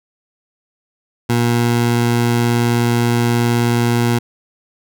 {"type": "tone", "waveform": "20% pulse", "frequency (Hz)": 118.9, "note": "A#2", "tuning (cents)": 35, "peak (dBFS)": -8, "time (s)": [1.29, 4.19], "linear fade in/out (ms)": 10, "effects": []}